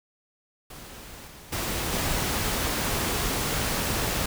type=noise with level steps; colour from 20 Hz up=pink; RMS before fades=-43 / -46 / -29 / -27 dBFS; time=0.7-4.26 s; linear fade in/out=5 ms; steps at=1.27 / 1.52 / 1.92 s; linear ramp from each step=10 ms; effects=none